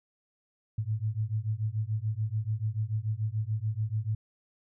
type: beating tone pair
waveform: sine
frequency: 105.2 / 112.1 Hz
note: G#2 / A2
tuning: +23 / +33 cents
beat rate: 6.9 Hz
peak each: -31 dBFS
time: 0.78-4.15 s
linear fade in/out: 5 ms
effects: none